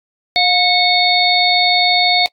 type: harmonic tone with a mistuned harmonic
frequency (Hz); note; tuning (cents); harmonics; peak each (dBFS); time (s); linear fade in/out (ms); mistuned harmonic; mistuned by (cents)
734; F#5; -14; 1 / 3 / 5 / 6; -16 / -16 / -16 / -16; 0.36-2.26; 0; 1; -45
effects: noise-tail reverb RT60 0.1 s tail -23 dB re dry + AAC 64 kbps